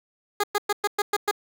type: tone bursts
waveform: 15% pulse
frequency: 411.7 Hz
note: G#4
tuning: 15 cents flat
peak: -14 dBFS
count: 7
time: 0.4-1.312 s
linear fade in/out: 5 ms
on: 36 ms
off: 110 ms
effects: none